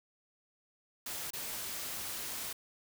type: noise with dropouts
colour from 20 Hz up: white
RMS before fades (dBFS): -40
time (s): 1.06-2.53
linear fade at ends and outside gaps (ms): 5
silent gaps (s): 1.306-1.333
effects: none